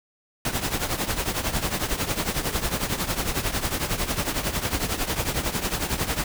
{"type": "noise with tremolo", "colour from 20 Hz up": "pink", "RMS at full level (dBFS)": -23, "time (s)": [0.45, 6.24], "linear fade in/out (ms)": 2, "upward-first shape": "triangle", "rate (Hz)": 11, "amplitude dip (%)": 80, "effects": []}